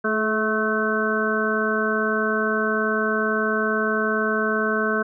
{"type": "harmonic tone with a mistuned harmonic", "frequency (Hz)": 217.7, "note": "A3", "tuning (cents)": -18, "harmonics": [1, 2, 3, 5, 6, 7], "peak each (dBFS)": [-26, -25, -29, -29, -30, -24], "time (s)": [0.04, 5.03], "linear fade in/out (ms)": 10, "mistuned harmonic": 2, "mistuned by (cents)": -23, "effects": []}